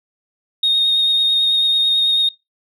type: tone with vibrato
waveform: sine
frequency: 3711 Hz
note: A#7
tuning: 9 cents flat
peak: -11 dBFS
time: 0.63-2.29 s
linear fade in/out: 5 ms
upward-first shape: sine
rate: 9.1 Hz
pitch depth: 13 cents each way
effects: noise-tail reverb RT60 0.2 s tail -22 dB re dry + tanh soft clip ceiling -9 dBFS